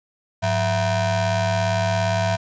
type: ring-modulated tone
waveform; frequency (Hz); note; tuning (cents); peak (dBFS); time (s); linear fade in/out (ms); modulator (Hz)
35% pulse; 281.8; C#4; +29; -14; 0.42-2.37; 20; 384
effects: resampled to 16000 Hz + 9-bit